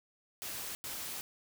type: noise bursts at uneven times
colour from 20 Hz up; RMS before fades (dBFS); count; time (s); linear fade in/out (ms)
white; -41; 2; 0.42-0.75 / 0.84-1.21; 0
effects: none